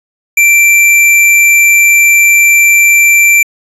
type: tone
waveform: square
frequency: 2349 Hz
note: D7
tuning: in tune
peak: -4 dBFS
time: 0.37-3.43 s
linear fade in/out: 5 ms
effects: resampled to 32000 Hz